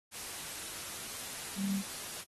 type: tone in noise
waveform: sine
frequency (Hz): 196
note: G3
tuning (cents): 0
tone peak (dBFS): -31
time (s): 1.56-1.83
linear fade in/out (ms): 50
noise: white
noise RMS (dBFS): -42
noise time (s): 0.11-2.25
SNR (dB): +8
effects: AAC 32 kbps